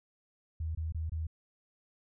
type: tone bursts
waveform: sine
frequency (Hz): 80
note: D#2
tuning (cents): +49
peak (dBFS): -32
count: 4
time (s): 0.6-1.269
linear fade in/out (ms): 5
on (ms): 150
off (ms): 23
effects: none